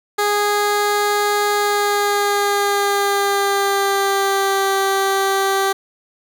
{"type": "tone with pitch glide", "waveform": "15% pulse", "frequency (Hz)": [412.9, 389.7], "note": ["G#4", "G4"], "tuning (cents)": [-10, -10], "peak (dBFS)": -9, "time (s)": [0.18, 5.73], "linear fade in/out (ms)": 10, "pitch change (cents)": -100, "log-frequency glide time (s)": [1.53, 4.74], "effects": []}